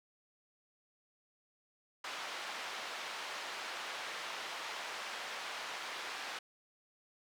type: band-pass noise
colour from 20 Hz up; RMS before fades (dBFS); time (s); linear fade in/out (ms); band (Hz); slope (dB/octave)
pink; -43; 2.04-6.39; 5; 820 to 4300; 12
effects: none